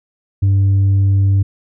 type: tone with tanh clipping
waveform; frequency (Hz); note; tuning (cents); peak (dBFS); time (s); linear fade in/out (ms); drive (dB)
sine; 98; G2; 0; -10; 0.42-1.43; 10; 2
effects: none